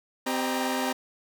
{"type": "tone cluster", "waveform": "sawtooth", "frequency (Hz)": [258.2, 389.3, 606, 797, 940], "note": ["C4", "G4", "D#5", "G5", "A#5"], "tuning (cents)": [-23, -12, -46, 28, 14], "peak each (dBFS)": [-25, -32, -31, -31, -29], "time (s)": [0.26, 0.93], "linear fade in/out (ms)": 10, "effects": []}